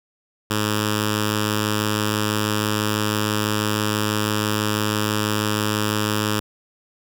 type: tone with notch filter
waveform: 5% pulse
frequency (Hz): 106.1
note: G#2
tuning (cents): +38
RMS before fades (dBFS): -22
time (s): 0.5-6.4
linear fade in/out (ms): 5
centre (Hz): 710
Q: 0.9
effects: none